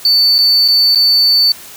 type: tone with dropouts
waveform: sine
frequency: 4500 Hz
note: C#8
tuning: 25 cents sharp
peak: -5 dBFS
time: 0.05-1.52 s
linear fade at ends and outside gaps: 2 ms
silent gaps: 0.383-0.387 / 0.68-0.684 / 0.949-0.956 s
effects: tanh soft clip ceiling -5 dBFS + white hiss -34 dBFS RMS until 1.76 s